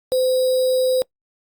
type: tone with sample-and-hold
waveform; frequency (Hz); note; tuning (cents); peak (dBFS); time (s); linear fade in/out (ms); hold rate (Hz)
sine; 513; C5; -34; -15; 0.12-1.02; 0; 4410
effects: noise-tail reverb RT60 0.1 s tail -24 dB re dry + Opus 48 kbps